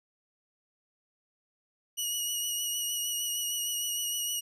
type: tone with vibrato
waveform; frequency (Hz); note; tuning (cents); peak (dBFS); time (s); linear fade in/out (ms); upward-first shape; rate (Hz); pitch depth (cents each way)
15% pulse; 2908; F#7; -31; -23; 1.97-4.41; 20; triangle; 6.5; 28
effects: none